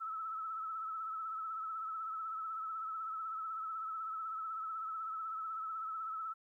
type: tone with vibrato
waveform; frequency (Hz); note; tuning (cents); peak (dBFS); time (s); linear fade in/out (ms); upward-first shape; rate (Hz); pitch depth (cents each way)
sine; 1306; E6; -17; -38; 0-6.34; 20; triangle; 16; 49
effects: 13-bit